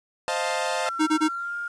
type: chord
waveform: sawtooth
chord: F dominant seventh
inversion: second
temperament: equal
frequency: 523.3 / 622.3 / 698.5 / 880 Hz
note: C5 / Eb5 / F5 / A5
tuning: 0 / 0 / 0 / 0 cents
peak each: -26 dBFS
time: 0.28-0.89 s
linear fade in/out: 0 ms
type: tone with pitch glide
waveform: sine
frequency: 1356 to 1407.9 Hz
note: E6 to F6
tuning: +49 to +14 cents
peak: -28 dBFS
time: 0.86-1.68 s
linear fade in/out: 5 ms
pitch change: +65 cents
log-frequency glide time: 1.21-1.56 s
type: tone bursts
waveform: square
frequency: 311.1 Hz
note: D#4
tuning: in tune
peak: -19 dBFS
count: 3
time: 0.99-1.287 s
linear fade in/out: 20 ms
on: 83 ms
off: 24 ms
effects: resampled to 22050 Hz + 9-bit